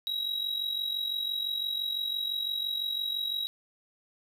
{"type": "tone with amplitude modulation", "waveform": "triangle", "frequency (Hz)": 3853, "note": "B7", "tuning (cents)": -44, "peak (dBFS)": -25, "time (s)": [0.07, 3.47], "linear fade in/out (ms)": 0, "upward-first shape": "sine", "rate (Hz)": 45.9, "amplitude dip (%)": 65, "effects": []}